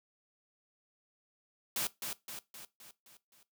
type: noise with echo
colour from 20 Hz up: white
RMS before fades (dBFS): -34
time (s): 1.76-1.87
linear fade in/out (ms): 2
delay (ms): 260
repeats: 6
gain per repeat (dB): -5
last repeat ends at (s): 3.43
effects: noise-tail reverb RT60 0.2 s tail -18 dB re dry + high-pass 80 Hz 12 dB/octave